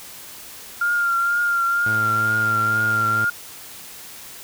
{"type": "tone with vibrato", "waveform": "sine", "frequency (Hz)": 1396.9, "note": "F6", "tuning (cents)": 0, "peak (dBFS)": -17, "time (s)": [0.81, 3.3], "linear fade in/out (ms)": 5, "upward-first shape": "triangle", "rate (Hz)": 2.1, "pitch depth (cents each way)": 34}
{"type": "tone", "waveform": "sawtooth", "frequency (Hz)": 109.6, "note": "A2", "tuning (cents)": -6, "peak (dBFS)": -23, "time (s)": [1.86, 3.25], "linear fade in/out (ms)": 5}
{"effects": ["white hiss -39 dBFS RMS until 4.43 s"]}